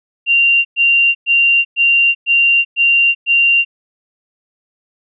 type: tone bursts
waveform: sine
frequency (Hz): 2771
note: F7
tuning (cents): -14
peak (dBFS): -8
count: 7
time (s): 0.26-3.65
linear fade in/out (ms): 50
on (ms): 390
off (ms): 110
effects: none